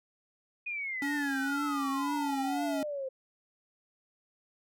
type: exponential sweep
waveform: sine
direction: down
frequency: 2489 to 518 Hz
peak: -33 dBFS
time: 0.66-3.09 s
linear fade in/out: 10 ms
type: tone with vibrato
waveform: square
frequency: 280.1 Hz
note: C#4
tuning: 18 cents sharp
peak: -32 dBFS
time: 1.02-2.83 s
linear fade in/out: 2 ms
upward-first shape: triangle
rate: 2 Hz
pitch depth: 75 cents each way
effects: none